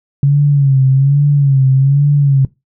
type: tone with vibrato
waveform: sine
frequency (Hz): 138.59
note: C#3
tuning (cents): 0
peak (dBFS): -6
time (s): 0.23-2.45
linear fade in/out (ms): 2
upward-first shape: sine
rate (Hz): 1.2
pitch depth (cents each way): 79
effects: noise-tail reverb RT60 0.2 s tail -20 dB re dry